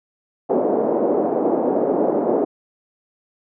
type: band-pass noise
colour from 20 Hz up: pink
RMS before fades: -19 dBFS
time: 0.49-2.45 s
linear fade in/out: 10 ms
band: 280 to 690 Hz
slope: 24 dB/octave
effects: none